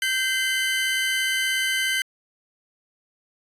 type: tone cluster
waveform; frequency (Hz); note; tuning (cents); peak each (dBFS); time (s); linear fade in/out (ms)
45% pulse; 1563 / 2060 / 3049; G6 / C7 / G7; -6 / -28 / -49; -26; 0.02-2.02; 2
effects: resampled to 32000 Hz